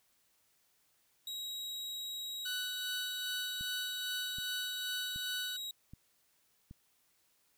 40% pulse tone, 3831 Hz, A#7, 47 cents sharp, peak -38 dBFS, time 1.27-5.71 s, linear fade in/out 2 ms
20% pulse tone with tremolo, 1491 Hz, F#6, 13 cents sharp, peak -32 dBFS, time 2.45-5.57 s, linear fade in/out 10 ms, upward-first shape sine, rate 2.5 Hz, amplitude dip 45%
click train, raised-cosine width 5 ms, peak -37 dBFS, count 5, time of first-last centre 3.61-6.711 s, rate 1.29 Hz
effects white hiss -73 dBFS RMS until 7.57 s

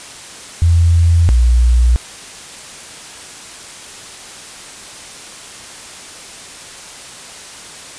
sine tone pair in turn, 84.6 / 60.31 Hz, E2 / B1, +45 / -40 cents, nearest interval tritone, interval 585 cents, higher first, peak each -7 dBFS, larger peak neither, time 0.62-1.29 / 1.29-1.96 s, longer neither, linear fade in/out 0 ms, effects white hiss -33 dBFS RMS until 7.98 s + resampled to 22050 Hz

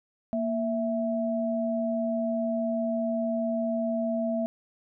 sine tone pair together, 233.1 / 659.3 Hz, A#3 / E5, 0 / 0 cents, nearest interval octave + tritone, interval 1800 cents, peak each -28 dBFS, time 0.33-4.46 s, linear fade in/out 0 ms, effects none

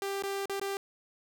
sawtooth tone with dropouts, 394.7 Hz, G4, 12 cents sharp, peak -28 dBFS, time 0.02-0.77 s, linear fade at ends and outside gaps 1 ms, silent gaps 0.224-0.236 / 0.457-0.496 / 0.597-0.614 s, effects none

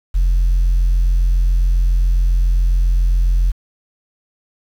sine tone, 43.65 Hz, F1, in tune, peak -9 dBFS, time 0.14-3.52 s, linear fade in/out 20 ms, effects tanh soft clip ceiling -9 dBFS + 7-bit

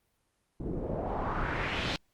pink noise with low-pass filter sweep, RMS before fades -33 dBFS, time 0.6-1.96 s, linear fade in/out 0 ms, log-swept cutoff 300 to 4000 Hz, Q 2.1, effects pink hiss -75 dBFS RMS until 2.13 s + Opus 32 kbps

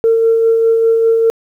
sine tone with tremolo, 454.2 Hz, A#4, 45 cents flat, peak -6 dBFS, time 0.04-1.3 s, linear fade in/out 0 ms, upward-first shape sine, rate 5 Hz, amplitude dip 30%, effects tanh soft clip ceiling -3 dBFS + 8-bit

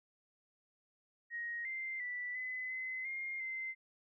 sine tone with pitch steps, 1880 / 2087 / 1970 / 2019 / 2041 / 2124 / 2074 Hz, A#6 / C7 / B6 / B6 / C7 / C7 / C7, +14 / -5 / -5 / +38 / -44 / +25 / -16 cents, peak -38 dBFS, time 1.3-3.75 s, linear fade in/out 50 ms, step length 350 ms, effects none

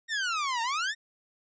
sawtooth exponential two-way sweep, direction down then up, 1877 to 899 to 1877 Hz, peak -24 dBFS, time 0.08-0.95 s, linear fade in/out 50 ms, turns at 0.62 s, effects resampled to 16000 Hz

